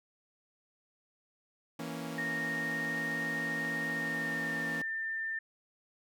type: chord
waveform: sawtooth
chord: A# diminished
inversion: second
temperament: equal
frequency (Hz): 164.81 / 233.1 / 277.2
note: E3 / A#3 / C#4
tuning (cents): 0 / 0 / 0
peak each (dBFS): -38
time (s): 1.79-4.82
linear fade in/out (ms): 5
type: tone with pitch glide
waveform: sine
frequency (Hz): 1852 to 1793.1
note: A#6 to A6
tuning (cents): -12 to +32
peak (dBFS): -33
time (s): 2.18-5.39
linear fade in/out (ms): 5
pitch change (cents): -56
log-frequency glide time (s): 3.89-4.82
effects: none